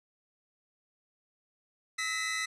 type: tone cluster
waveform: sawtooth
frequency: 1295 / 1908 / 2015 Hz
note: E6 / A#6 / B6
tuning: -31 / +40 / +34 cents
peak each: -35 / -35 / -29 dBFS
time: 1.98-2.46 s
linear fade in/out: 10 ms
effects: resampled to 22050 Hz